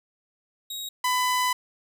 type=tone pair in turn; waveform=sawtooth; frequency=3797 / 1001.1 Hz; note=A#7 / B5; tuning=+31 / +23 cents; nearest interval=octave + major seventh; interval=2308 cents; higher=first; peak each=-29 / -18 dBFS; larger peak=second; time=0.7-0.89 / 1.04-1.53 s; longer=second; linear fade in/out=5 ms; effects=none